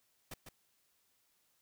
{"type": "noise with echo", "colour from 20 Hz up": "pink", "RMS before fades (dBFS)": -45, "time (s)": [0.31, 0.34], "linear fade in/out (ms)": 5, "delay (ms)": 150, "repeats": 1, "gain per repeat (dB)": -6, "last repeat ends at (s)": 0.49, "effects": ["white hiss -75 dBFS RMS until 1.61 s"]}